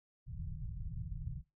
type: low-pass noise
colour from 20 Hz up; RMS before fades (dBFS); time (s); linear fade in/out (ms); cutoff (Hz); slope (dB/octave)
pink; -42; 0.26-1.43; 50; 170; 96
effects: noise-tail reverb RT60 0.2 s tail -17 dB re dry